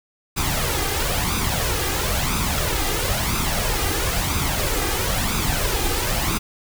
pink noise with flanger, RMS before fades -22 dBFS, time 0.36-6.39 s, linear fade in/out 20 ms, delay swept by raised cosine 0.81 to 2.51 ms, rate 1 Hz, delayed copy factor +0.6, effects none

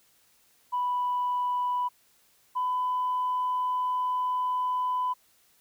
sine tone pair in turn, 987.8 / 1002.2 Hz, B5 / B5, 0 / +25 cents, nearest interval unison, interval 25 cents, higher second, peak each -24 dBFS, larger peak neither, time 0.72-1.89 / 2.55-5.14 s, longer second, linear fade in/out 20 ms, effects tanh soft clip ceiling -21 dBFS + white hiss -64 dBFS RMS until 5.6 s

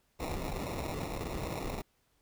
pink noise with sample-and-hold, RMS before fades -37 dBFS, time 0.19-1.82 s, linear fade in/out 10 ms, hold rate 1575 Hz, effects pink hiss -73 dBFS RMS until 2.21 s

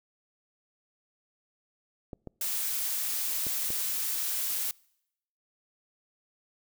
clicks, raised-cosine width 2 ms, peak -26 dBFS, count 4, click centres 2.132 / 2.273 / 3.468 / 3.704 s
blue noise, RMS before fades -31 dBFS, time 2.41-4.71 s, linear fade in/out 2 ms
effects noise-tail reverb RT60 0.8 s tail -26 dB re dry

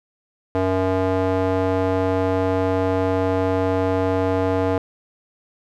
square tone with band-pass filter, 93.8 Hz, F#2, 24 cents sharp, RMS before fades -20 dBFS, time 0.55-4.78 s, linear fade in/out 0 ms, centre 560 Hz, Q 1.3, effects none

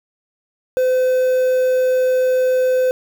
triangle tone with quantisation, 511 Hz, C5, 41 cents flat, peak -11 dBFS, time 0.77-2.91 s, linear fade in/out 0 ms, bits 6, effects none

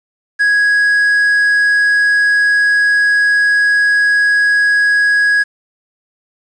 triangle tone, 1661.2 Hz, G#6, in tune, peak -7 dBFS, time 0.39-5.44 s, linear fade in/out 20 ms, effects resampled to 22050 Hz + 7-bit

